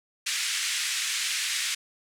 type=band-pass noise; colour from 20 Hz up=pink; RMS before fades=-29 dBFS; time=0.26-1.75 s; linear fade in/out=10 ms; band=1900 to 9400 Hz; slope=24 dB/octave; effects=none